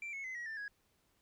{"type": "tone with pitch steps", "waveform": "sine", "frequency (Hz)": [2349, 2192, 2045, 1908, 1780.2, 1661], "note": ["D7", "C#7", "C7", "A#6", "A6", "G#6"], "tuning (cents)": [0, -20, -40, 40, 20, 0], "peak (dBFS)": -38, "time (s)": [0.02, 0.68], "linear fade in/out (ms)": 2, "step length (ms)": 110, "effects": ["tanh soft clip ceiling -39 dBFS", "pink hiss -75 dBFS RMS until 1.21 s"]}